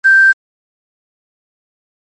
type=tone with quantisation; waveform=sine; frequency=1568 Hz; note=G6; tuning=in tune; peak=-4 dBFS; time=0.04-0.33 s; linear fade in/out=20 ms; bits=5; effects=MP3 32 kbps